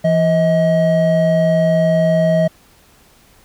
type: tone pair together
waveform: triangle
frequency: 168.19 / 635 Hz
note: E3 / D#5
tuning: +35 / +35 cents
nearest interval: octave + major seventh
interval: 2300 cents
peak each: -13 / -11 dBFS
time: 0.04-2.48 s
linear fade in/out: 10 ms
effects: pink hiss -50 dBFS RMS until 3.44 s